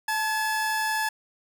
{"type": "tone pair together", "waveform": "45% pulse", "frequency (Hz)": [876, 1700.2], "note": ["A5", "G#6"], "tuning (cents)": [-8, 40], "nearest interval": "major seventh", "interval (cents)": 1148, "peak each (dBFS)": -27, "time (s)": [0.08, 1.09], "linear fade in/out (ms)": 5, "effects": []}